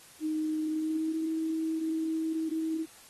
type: tone with pitch glide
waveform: sine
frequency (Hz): 311.1 to 320.6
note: D#4 to E4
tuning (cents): 0 to -48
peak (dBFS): -28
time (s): 0.2-2.86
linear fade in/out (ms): 50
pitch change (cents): +52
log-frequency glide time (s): 0.68-1.19
effects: white hiss -54 dBFS RMS until 3.09 s + AAC 32 kbps